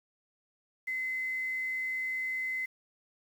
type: tone with quantisation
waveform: sine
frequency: 2045 Hz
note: C7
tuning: 40 cents flat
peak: -31 dBFS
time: 0.87-2.66 s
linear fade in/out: 10 ms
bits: 9
effects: none